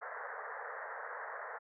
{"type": "band-pass noise", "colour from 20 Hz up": "white", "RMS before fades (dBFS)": -44, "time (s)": [0.01, 1.59], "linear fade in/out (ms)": 20, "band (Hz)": [440, 1900], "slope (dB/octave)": 96, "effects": []}